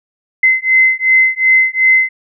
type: beating tone pair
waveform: sine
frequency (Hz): 2055 / 2057.7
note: C7 / C7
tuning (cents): -32 / -29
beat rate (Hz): 2.7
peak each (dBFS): -11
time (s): 0.43-2.09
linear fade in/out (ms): 5
effects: none